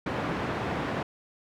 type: band-pass noise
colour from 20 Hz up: pink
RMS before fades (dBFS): -31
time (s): 0.06-1.03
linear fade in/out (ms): 5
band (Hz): 120 to 1800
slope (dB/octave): 12
effects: none